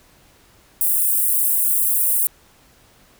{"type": "high-pass noise", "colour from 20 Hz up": "white", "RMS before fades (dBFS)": -18, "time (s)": [0.81, 2.27], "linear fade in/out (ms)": 0, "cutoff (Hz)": 8800, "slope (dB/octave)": 48, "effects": ["pink hiss -53 dBFS RMS until 3.19 s"]}